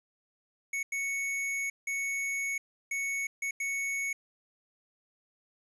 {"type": "tone bursts at uneven times", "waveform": "square", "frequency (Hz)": 2217, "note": "C#7", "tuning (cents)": 0, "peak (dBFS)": -31, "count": 6, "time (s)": [[0.73, 0.83], [0.92, 1.7], [1.87, 2.58], [2.91, 3.27], [3.42, 3.51], [3.6, 4.13]], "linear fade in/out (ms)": 5, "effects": ["resampled to 24000 Hz", "10-bit"]}